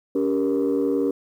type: chord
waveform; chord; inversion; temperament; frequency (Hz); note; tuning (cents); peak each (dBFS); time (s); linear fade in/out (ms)
sine; G diminished; second; just; 282.2 / 392 / 470.4; Db4 / G4 / Bb4; +31 / 0 / +16; -21 / -23 / -23; 0.15-1.11; 5
effects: tanh soft clip ceiling -14 dBFS + 9-bit